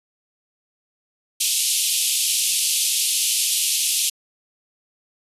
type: band-pass noise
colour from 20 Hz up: white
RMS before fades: -21 dBFS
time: 1.4-4.1 s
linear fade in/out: 10 ms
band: 2600 to 12000 Hz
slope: 48 dB/octave
effects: resampled to 32000 Hz